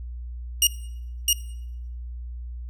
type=tone with echo; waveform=15% pulse; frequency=2854 Hz; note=F7; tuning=37 cents sharp; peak=-8 dBFS; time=0.62-0.67 s; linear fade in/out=2 ms; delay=660 ms; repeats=1; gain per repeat=-2 dB; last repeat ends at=1.33 s; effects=noise-tail reverb RT60 0.8 s tail -20 dB re dry + added 60 Hz sine -32 dBFS peak until 2.69 s